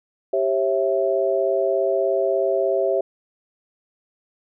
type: chord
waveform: sine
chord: C# diminished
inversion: second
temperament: equal with one note detuned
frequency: 392 / 542.6 / 659.3 Hz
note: G4 / C#5 / E5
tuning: 0 / -37 / 0 cents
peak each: -22 dBFS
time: 0.33-3.01 s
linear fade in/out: 5 ms
effects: none